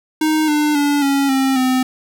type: tone with pitch steps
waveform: square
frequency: 311.1 / 299.5 / 288.3 / 277.5 / 267.1 / 257.1 Hz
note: D#4 / D4 / D4 / C#4 / C4 / C4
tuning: 0 / +34 / -32 / +2 / +36 / -30 cents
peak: -14 dBFS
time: 0.21-1.83 s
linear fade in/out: 5 ms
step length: 270 ms
effects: none